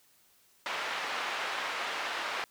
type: band-pass noise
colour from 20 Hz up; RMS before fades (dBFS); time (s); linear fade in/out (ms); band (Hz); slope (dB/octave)
pink; -35; 0.66-2.44; 0; 890 to 2900; 12
effects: white hiss -65 dBFS RMS until 2.5 s